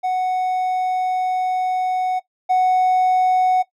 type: tone pair in turn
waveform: triangle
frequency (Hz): 740 / 740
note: F#5 / F#5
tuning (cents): 0 / 0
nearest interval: unison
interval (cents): 0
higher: neither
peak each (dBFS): -15 / -10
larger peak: second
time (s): 0.03-2.2 / 2.49-3.63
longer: first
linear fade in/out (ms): 20
effects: noise-tail reverb RT60 0.1 s tail -18 dB re dry + tanh soft clip ceiling -8 dBFS